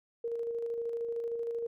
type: tone with tremolo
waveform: sine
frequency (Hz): 466.2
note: A#4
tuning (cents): 0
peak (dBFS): -31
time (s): 0.24-1.67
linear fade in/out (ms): 5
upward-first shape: square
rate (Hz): 13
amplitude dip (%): 30
effects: none